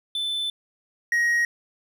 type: tone pair in turn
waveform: triangle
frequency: 3520 / 1886.3 Hz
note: A7 / A#6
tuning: 0 / +20 cents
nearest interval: major seventh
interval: 1080 cents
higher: first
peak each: -23 / -17 dBFS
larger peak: second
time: 0.15-0.5 / 1.12-1.45 s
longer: first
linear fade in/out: 2 ms
effects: none